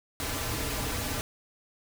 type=noise with comb filter; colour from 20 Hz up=pink; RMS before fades=-32 dBFS; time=0.2-1.21 s; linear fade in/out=0 ms; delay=5.5 ms; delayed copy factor=-0.65; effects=none